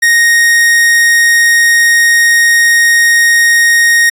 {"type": "tone", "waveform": "45% pulse", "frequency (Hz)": 1864.7, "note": "A#6", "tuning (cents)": 0, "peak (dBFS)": -5, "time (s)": [0.02, 4.1], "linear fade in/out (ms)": 10, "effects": ["resampled to 32000 Hz"]}